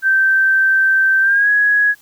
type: tone with pitch glide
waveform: sine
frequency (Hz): 1557 to 1668.8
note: G6 to G#6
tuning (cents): -12 to +8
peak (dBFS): -10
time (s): 0.02-1.95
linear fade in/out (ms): 50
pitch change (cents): +120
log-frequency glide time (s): 1.21-1.49
effects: white hiss -50 dBFS RMS until 2.01 s